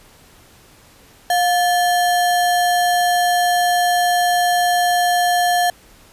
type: tone with sample-and-hold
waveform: sine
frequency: 710 Hz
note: F5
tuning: 28 cents sharp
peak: -13 dBFS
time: 1.3-5.7 s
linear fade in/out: 2 ms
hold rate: 2450 Hz
effects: pink hiss -48 dBFS RMS until 6.12 s + resampled to 32000 Hz